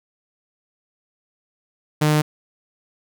sawtooth tone, 151.7 Hz, D#3, 44 cents flat, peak -11 dBFS, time 2.01-2.22 s, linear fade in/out 10 ms, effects none

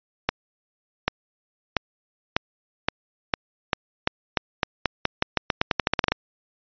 accelerating click train, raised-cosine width 0.3 ms, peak -3 dBFS, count 24, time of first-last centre 0.29-6.12 s, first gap 790 ms, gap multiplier 0.87, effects resampled to 11025 Hz

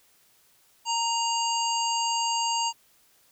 harmonic tone with a mistuned harmonic, 940 Hz, A#5, 14 cents sharp, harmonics 1 / 3 / 5 / 7 / 8, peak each -26 / -31 / -33 / -34 / -35 dBFS, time 0.85-2.73 s, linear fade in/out 50 ms, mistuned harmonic 1, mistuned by -27 cents, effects white hiss -62 dBFS RMS until 3.31 s

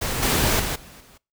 pink noise with level steps, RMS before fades -26 / -20 / -26 / -45 / -50 dBFS, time 0.01-1.18 s, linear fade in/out 10 ms, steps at 0.22 / 0.59 / 0.75 / 1 s, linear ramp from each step 10 ms, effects noise-tail reverb RT60 0.3 s tail -25 dB re dry

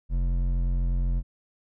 sine tone with hard clipping, 44.09 Hz, F1, 17 cents sharp, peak -24 dBFS, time 0.09-1.23 s, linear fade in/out 50 ms, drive 9 dB, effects none

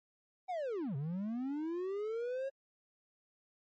triangle linear two-way sweep, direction down then up, 767 to 130.81 to 550 Hz, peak -33 dBFS, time 0.48-2.5 s, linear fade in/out 20 ms, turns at 0.96 s, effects MP3 32 kbps

